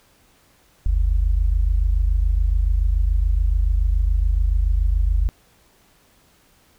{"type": "tone pair together", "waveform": "sine", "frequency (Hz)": [46.77, 73.8], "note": ["F#1", "D2"], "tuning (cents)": [19, 9], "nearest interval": "minor sixth", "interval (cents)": 790, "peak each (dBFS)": [-16, -22], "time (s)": [0.86, 5.29], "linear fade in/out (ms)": 0, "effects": ["pink hiss -57 dBFS RMS until 6.78 s"]}